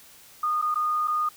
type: tone with dropouts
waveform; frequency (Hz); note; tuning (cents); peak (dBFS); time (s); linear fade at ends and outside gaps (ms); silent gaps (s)
sine; 1227; D#6; -25; -22; 0.43-1.29; 5; 0.616-0.623 / 0.744-0.756 / 1.075-1.08
effects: white hiss -51 dBFS RMS until 1.36 s